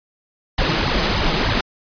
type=noise with flanger; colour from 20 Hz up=pink; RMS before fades=-18 dBFS; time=0.58-1.61 s; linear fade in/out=5 ms; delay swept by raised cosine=0.97 to 6.47 ms; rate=3.3 Hz; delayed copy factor=+0.85; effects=resampled to 11025 Hz